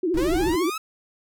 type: tone with vibrato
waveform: sine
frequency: 341.7 Hz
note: F4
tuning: 38 cents flat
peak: -20 dBFS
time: 0.03-0.7 s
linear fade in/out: 5 ms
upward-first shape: triangle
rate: 14 Hz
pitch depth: 200 cents each way
type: noise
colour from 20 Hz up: brown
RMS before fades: -30 dBFS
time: 0.14-0.56 s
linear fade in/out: 2 ms
type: linear sweep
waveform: sawtooth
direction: up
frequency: 466.2 to 1318.5 Hz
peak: -24 dBFS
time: 0.17-0.78 s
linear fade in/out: 5 ms
effects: none